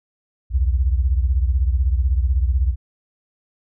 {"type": "beating tone pair", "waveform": "sine", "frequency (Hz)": [61.74, 77.74], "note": ["B1", "D#2"], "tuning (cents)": [0, -1], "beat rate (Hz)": 16, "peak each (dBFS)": [-16, -21], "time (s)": [0.5, 2.76], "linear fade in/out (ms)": 50, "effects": []}